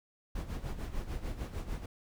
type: noise with tremolo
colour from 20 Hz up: brown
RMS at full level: -35 dBFS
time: 0.35-1.86 s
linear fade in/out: 5 ms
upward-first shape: sine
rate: 6.7 Hz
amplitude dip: 70%
effects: none